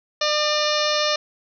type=harmonic tone with a mistuned harmonic; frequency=601 Hz; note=D5; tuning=40 cents sharp; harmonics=1 / 2 / 3 / 4 / 5 / 6 / 7 / 8 / 9 / 10; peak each=-23 / -26 / -29 / -31 / -30 / -28 / -27 / -34 / -29 / -34 dBFS; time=0.21-1.16 s; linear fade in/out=5 ms; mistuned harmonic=5; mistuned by=-65 cents; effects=none